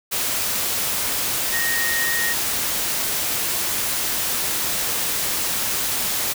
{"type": "tone in noise", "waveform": "sine", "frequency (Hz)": 1864.7, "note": "A#6", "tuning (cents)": 0, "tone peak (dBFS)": -22, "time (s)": [1.52, 2.34], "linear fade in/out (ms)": 20, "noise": "white", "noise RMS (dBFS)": -23, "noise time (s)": [0.11, 6.34], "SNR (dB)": -2, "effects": []}